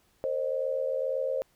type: tone cluster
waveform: sine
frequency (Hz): 462.2 / 530 / 612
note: A#4 / C5 / D#5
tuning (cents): -15 / +22 / -29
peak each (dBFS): -37 / -28 / -34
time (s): 0.24-1.42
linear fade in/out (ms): 0
effects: pink hiss -67 dBFS RMS until 1.55 s